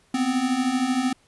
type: beating tone pair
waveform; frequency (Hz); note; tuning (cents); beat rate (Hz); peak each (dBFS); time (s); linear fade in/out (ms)
square; 246.9 / 259.9; B3 / C4; 0 / -11; 13; -27 / -23; 0.14-1.13; 5
effects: pink hiss -61 dBFS RMS until 1.27 s + resampled to 24000 Hz